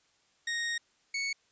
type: tone pair in turn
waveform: sawtooth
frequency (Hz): 1864.7 / 2218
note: A#6 / C#7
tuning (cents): 0 / 0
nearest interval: minor third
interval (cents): 300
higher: second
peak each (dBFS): -27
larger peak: neither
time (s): 0.47-0.78 / 1.14-1.33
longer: first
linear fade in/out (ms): 5
effects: white hiss -69 dBFS RMS until 1.51 s + resampled to 16000 Hz